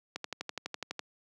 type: click train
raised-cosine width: 0.2 ms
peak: -18 dBFS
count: 11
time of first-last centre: 0.16-0.993 s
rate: 12 Hz
effects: high-pass 200 Hz 12 dB/octave